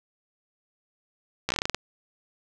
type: slowing click train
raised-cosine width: 0.2 ms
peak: -8 dBFS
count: 10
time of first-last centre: 1.49-1.746 s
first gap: 14 ms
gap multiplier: 1.17
effects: none